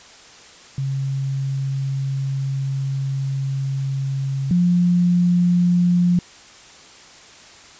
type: tone pair in turn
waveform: sine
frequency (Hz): 135.8 / 176.33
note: C#3 / F3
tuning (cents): -35 / +17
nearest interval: perfect fourth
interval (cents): 452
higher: second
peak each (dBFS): -20 / -13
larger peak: second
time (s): 0.78-4.51 / 4.51-6.19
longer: first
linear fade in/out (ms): 2
effects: white hiss -44 dBFS RMS until 7.79 s + resampled to 16000 Hz